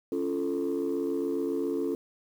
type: chord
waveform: sine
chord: Db augmented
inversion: none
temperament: equal with one note detuned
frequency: 277.2 / 344.4 / 440 Hz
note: Db4 / F4 / A4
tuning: 0 / -24 / 0 cents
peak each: -30 dBFS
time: 0.12-1.95 s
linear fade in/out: 2 ms
effects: tanh soft clip ceiling -22 dBFS + 9-bit